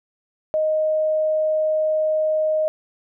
sine tone, 622.3 Hz, D#5, in tune, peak -17 dBFS, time 0.54-2.68 s, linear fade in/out 0 ms, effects none

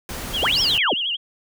pink noise, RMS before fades -31 dBFS, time 0.09-0.78 s, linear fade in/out 2 ms
sine tone with vibrato, 3046 Hz, F#7, 50 cents sharp, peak -21 dBFS, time 0.33-1.17 s, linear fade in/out 20 ms, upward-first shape sine, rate 11 Hz, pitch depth 160 cents each way
sine linear two-way sweep, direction up then down, 123.47 to 5660 to 123.47 Hz, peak -18 dBFS, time 0.42-0.94 s, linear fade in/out 10 ms, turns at 0.6 s
effects none

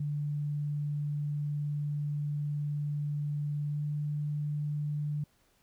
sine tone with pitch glide, 146.83 to 148.11 Hz, D3 to D3, 0 to +15 cents, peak -30 dBFS, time 0-5.24 s, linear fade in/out 5 ms, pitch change +15 cents, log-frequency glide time 3.7-3.81 s, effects pink hiss -69 dBFS RMS until 5.62 s

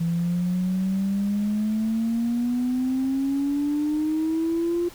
sine exponential sweep, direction up, 166.4 to 350 Hz, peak -20 dBFS, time 0-4.89 s, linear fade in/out 10 ms, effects tanh soft clip ceiling -17 dBFS + pink hiss -46 dBFS RMS until 4.94 s

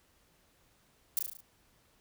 violet noise with echo, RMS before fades -29 dBFS, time 1.17-1.19 s, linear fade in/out 0 ms, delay 36 ms, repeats 6, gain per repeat -4 dB, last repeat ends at 1.406 s, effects pink hiss -68 dBFS RMS until 2 s

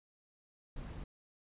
brown noise, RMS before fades -44 dBFS, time 0.76-1.04 s, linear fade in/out 5 ms, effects resampled to 8000 Hz

